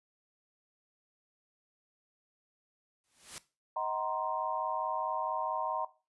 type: noise with exponential growth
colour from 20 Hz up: white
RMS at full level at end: -40 dBFS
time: 3.04-3.38 s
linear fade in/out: 0 ms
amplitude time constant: 72 ms
type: chord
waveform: sine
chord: C half-diminished seventh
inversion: first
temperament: just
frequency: 627.9 / 753.5 / 941.9 / 1046.5 Hz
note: Eb5 / Gb5 / Bb5 / C6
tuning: +16 / +31 / +18 / 0 cents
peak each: -39 / -39 / -34 / -37 dBFS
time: 3.76-5.85 s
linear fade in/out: 5 ms
effects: noise-tail reverb RT60 0.3 s tail -17 dB re dry + resampled to 24000 Hz